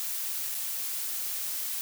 blue noise with dropouts, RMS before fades -33 dBFS, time 0-1.81 s, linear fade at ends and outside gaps 0 ms, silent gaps 0.545-0.549 s, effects none

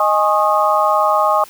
harmonic tone with a mistuned harmonic, 207 Hz, G#3, 5 cents flat, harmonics 3 / 4 / 5 / 6, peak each -17 / -17 / -17 / -17 dBFS, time 0-1.44 s, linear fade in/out 2 ms, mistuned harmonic 5, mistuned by +82 cents, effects white hiss -41 dBFS RMS until 1.49 s

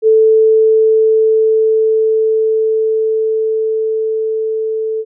sine tone with level ramp, 440 Hz, A4, in tune, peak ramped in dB -5 to -15 dBFS, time 0.02-5.05 s, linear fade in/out 50 ms, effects none

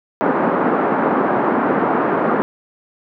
pink band-pass noise, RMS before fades -17 dBFS, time 0.21-2.42 s, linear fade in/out 0 ms, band 210 to 1400 Hz, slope 24 dB/octave, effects none

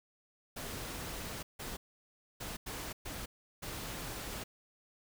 pink noise bursts at uneven times, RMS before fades -42 dBFS, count 6, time 0.56-1.43 / 1.59-1.77 / 2.4-2.57 / 2.66-2.93 / 3.05-3.26 / 3.62-4.44 s, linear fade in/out 10 ms, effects none

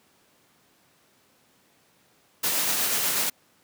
white noise with tremolo, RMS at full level -24 dBFS, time 2.43-3.3 s, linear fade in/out 10 ms, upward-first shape sine, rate 8.2 Hz, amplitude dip 25%, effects pink hiss -62 dBFS RMS until 3.63 s + high-pass 150 Hz 12 dB/octave

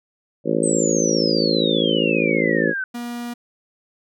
harmonic tone, 55 Hz, A1, in tune, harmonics 3 / 4 / 5 / 6 / 7 / 8 / 9 / 10, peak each -27 / -25 / -25 / -24 / -25 / -27 / -24 / -26 dBFS, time 0.44-2.74 s, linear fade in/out 50 ms
sine exponential sweep, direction down, 8372 to 1500 Hz, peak -22 dBFS, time 0.63-2.84 s, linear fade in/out 2 ms
45% pulse tone, 239.4 Hz, A#3, 46 cents sharp, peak -27 dBFS, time 2.94-3.34 s, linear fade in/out 10 ms
effects none

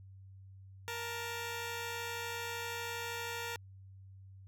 10% pulse tone pair together, 469.4 / 886.1 Hz, A#4 / A5, +12 / +12 cents, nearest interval major seventh, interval 1100 cents, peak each -31 / -36 dBFS, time 0.88-3.56 s, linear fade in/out 0 ms, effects added 96 Hz sine -51 dBFS peak until 4.47 s

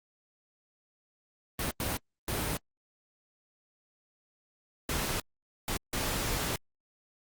pink noise bursts at uneven times, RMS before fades -32 dBFS, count 6, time 1.59-1.71 / 1.8-1.97 / 2.28-2.57 / 4.89-5.2 / 5.68-5.77 / 5.93-6.56 s, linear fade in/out 2 ms, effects Opus 32 kbps

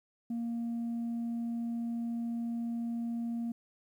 sine tone, 233.5 Hz, A#3, 3 cents sharp, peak -30 dBFS, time 0.3-3.52 s, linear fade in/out 5 ms, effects tanh soft clip ceiling -31 dBFS + 11-bit

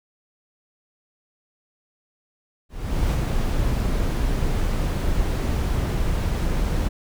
brown noise with ADSR envelope, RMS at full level -19 dBFS, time 2.69-6.89 s, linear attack 430 ms, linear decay 37 ms, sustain -3 dB, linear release 19 ms, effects none

